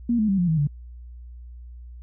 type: tone with pitch steps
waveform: sine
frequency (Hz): 236.9 / 214.7 / 194.66 / 176.45 / 159.95 / 144.99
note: A#3 / A3 / G3 / F3 / D#3 / D3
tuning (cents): +28 / -42 / -12 / +18 / +48 / -22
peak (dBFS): -18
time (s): 0.09-0.672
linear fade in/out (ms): 5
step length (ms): 97
effects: added 60 Hz sine -38 dBFS peak until 2.02 s